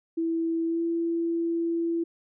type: tone with pitch glide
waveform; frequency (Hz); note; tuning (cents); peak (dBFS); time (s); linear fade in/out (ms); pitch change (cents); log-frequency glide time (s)
sine; 329.6 to 335.2; E4 to E4; 0 to +29; -24; 0.17-2.04; 10; +29; 0.66-0.82
effects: none